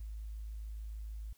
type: tone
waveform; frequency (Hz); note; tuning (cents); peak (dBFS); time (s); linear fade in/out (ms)
sine; 53.4; G#1; +49; -40; 0-1.33; 5
effects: white hiss -69 dBFS RMS until 1.37 s